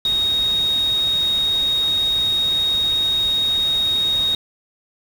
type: tone in noise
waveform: sine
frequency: 3747 Hz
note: A#7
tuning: 8 cents sharp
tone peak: -16 dBFS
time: 0.05-4.35 s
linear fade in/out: 2 ms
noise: pink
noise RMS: -34 dBFS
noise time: 0.05-4.35 s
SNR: +15 dB
effects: none